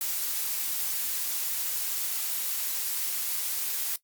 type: noise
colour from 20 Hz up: blue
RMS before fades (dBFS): -30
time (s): 0.01-3.96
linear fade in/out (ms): 2
effects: noise-tail reverb RT60 0.1 s tail -17 dB re dry + Opus 48 kbps